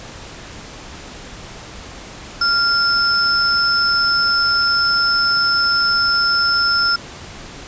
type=tone pair together; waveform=sine; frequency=1392 / 5255 Hz; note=F6 / E8; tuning=-6 / -6 cents; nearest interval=octave + major seventh; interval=2300 cents; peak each=-16 dBFS; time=2.41-6.96 s; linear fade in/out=5 ms; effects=pink hiss -35 dBFS RMS until 7.67 s + resampled to 16000 Hz